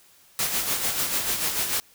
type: noise with tremolo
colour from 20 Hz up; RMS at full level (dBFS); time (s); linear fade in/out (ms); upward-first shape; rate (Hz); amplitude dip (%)
white; -24; 0.39-1.8; 0; sine; 6.8; 50
effects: white hiss -56 dBFS RMS until 1.94 s